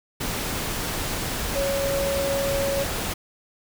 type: tone in noise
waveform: sine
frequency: 554.4 Hz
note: C#5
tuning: in tune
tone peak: -23 dBFS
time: 1.55-2.84 s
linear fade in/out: 10 ms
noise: pink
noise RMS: -28 dBFS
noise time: 0.2-3.14 s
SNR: +2 dB
effects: none